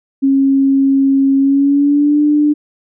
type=tone with pitch glide; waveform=sine; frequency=272.2 to 296.8 Hz; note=C#4 to D4; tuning=-31 to +18 cents; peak=-8 dBFS; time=0.22-2.54 s; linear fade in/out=20 ms; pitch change=+149 cents; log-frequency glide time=1.38-2.21 s; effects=none